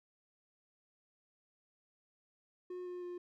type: tone with pitch steps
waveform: triangle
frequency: 361.3 / 357.8 / 354.3 Hz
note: F#4 / F4 / F4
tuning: -41 / +42 / +25 cents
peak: -39 dBFS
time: 2.7-3.18 s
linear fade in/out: 5 ms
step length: 160 ms
effects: none